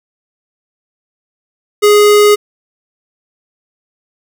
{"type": "tone", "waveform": "square", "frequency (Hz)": 415.6, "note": "G#4", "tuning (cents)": 1, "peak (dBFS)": -5, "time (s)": [1.82, 2.36], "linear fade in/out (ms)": 20, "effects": []}